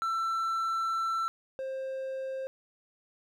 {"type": "tone pair in turn", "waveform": "triangle", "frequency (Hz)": [1338, 529.7], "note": ["E6", "C5"], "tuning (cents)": [25, 21], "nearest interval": "octave + major third", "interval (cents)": 1604, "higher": "first", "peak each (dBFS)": [-26, -31], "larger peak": "first", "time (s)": [[0.02, 1.28], [1.59, 2.47]], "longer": "first", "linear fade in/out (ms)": 0, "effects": []}